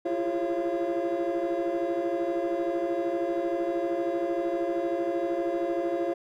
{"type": "tone cluster", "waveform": "triangle", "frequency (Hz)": [334.8, 347.7, 405.4, 546, 683], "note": ["E4", "F4", "G#4", "C#5", "F5"], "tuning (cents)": [27, -8, -42, -26, -39], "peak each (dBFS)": [-30, -27, -35, -29, -30], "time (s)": [0.05, 6.14], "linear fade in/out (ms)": 10, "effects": ["tanh soft clip ceiling -19 dBFS"]}